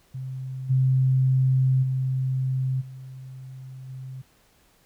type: tone with level steps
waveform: sine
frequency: 130.81 Hz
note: C3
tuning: in tune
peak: -30 / -17 / -22 / -37 / -34 dBFS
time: 0.14-4.22 s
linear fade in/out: 10 ms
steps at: 0.69 / 1.82 / 2.8 / 3.88 s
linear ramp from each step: 20 ms
effects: pink hiss -61 dBFS RMS until 4.85 s